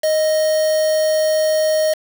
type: tone with quantisation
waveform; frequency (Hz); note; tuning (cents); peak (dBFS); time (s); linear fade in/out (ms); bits
triangle; 622.3; D#5; 0; -12; 0.03-1.94; 10; 4
effects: none